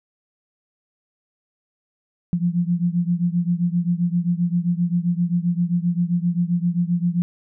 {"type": "beating tone pair", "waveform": "sine", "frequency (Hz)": [171.4, 179], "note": ["F3", "F3"], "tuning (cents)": [-32, 43], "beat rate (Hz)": 7.6, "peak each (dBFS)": [-20, -22], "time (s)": [2.33, 7.22], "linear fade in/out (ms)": 0, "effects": []}